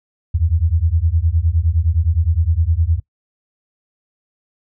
sine beating tone pair, 77.78 / 87.48 Hz, D#2 / F2, 0 / +3 cents, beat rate 9.7 Hz, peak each -16 dBFS, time 0.34-3 s, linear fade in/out 10 ms, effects noise-tail reverb RT60 0.1 s tail -22 dB re dry

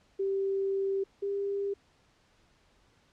sine tone pair in turn, 390.2 / 399.1 Hz, G4 / G4, -8 / +31 cents, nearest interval unison, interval 39 cents, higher second, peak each -27 / -29 dBFS, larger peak first, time 0.19-1.04 / 1.22-1.74 s, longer first, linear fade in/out 10 ms, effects pink hiss -66 dBFS RMS until 3.12 s + low-pass 6000 Hz 12 dB/octave

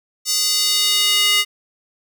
square tone with high-pass filter sweep, 412 Hz, G#4, 14 cents flat, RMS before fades -17 dBFS, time 0.25-1.45 s, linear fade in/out 50 ms, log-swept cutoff 5500 to 2500 Hz, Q 2.2, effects none

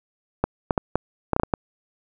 clicks, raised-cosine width 1 ms, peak -5 dBFS, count 9, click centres 0.44 / 0.708 / 0.778 / 0.956 / 1.333 / 1.364 / 1.398 / 1.434 / 1.538 s, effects none

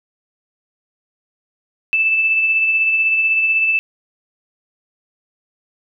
sine tone with tremolo, 2637 Hz, E7, in tune, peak -11 dBFS, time 1.93-3.79 s, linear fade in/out 0 ms, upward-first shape triangle, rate 16 Hz, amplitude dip 40%, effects none

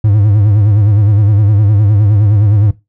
triangle tone with vibrato, 103.83 Hz, G#2, in tune, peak -4 dBFS, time 0.04-2.71 s, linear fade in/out 5 ms, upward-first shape sine, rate 9.7 Hz, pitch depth 90 cents each way, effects noise-tail reverb RT60 0.2 s tail -17 dB re dry

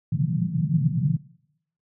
white band-pass noise, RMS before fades -23 dBFS, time 0.12-1.17 s, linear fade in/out 5 ms, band 130 to 170 Hz, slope 48 dB/octave, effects noise-tail reverb RT60 0.7 s tail -20 dB re dry

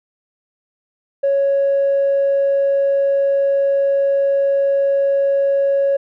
triangle tone with tanh clipping, 554.4 Hz, C#5, in tune, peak -13 dBFS, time 1.23-5.97 s, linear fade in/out 10 ms, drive 5 dB, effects none

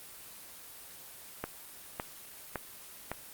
click train, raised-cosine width 0.5 ms, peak -18 dBFS, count 4, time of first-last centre 1.44-3.116 s, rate 1.79 Hz, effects white hiss -49 dBFS RMS until 3.33 s + Opus 24 kbps

